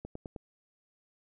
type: click train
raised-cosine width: 2 ms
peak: -27 dBFS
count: 4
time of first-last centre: 0.05-0.362 s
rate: 9.61 Hz
effects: none